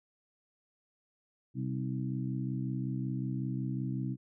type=harmonic tone with a mistuned harmonic; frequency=65.41 Hz; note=C2; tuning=in tune; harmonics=2 / 3 / 4 / 5; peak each=-34 / -38 / -40 / -42 dBFS; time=1.54-4.17 s; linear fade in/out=50 ms; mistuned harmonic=5; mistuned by=-45 cents; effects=none